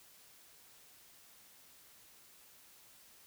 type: silence
effects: white hiss -61 dBFS RMS until 3.26 s